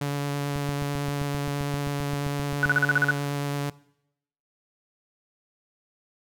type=tone with vibrato; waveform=sawtooth; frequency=142.8 Hz; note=D3; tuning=48 cents flat; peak=-22 dBFS; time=0.01-3.7 s; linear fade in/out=5 ms; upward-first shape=sine; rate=9.1 Hz; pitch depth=11 cents each way
type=click train; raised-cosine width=5 ms; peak=-22 dBFS; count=17; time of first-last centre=0.56-2.66 s; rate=7.62 Hz
type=tone bursts; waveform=sine; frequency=1480 Hz; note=F#6; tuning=in tune; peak=-17 dBFS; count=8; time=2.63-3.109 s; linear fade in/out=0 ms; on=24 ms; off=41 ms
effects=noise-tail reverb RT60 0.8 s tail -21 dB re dry